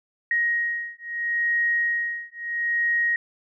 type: beating tone pair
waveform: sine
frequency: 1881 / 1881.75 Hz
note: A#6 / A#6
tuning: +15 / +16 cents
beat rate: 0.75 Hz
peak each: -25 dBFS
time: 0.31-3.16 s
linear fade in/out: 2 ms
effects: none